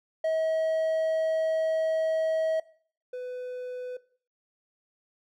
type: tone pair in turn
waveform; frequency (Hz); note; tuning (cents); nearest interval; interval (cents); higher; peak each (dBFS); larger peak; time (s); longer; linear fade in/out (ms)
triangle; 640 / 500.1; D#5 / B4; +49 / +22; major third; 427; first; -22 / -31; first; 0.24-2.6 / 3.13-3.97; first; 5
effects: noise-tail reverb RT60 0.5 s tail -19 dB re dry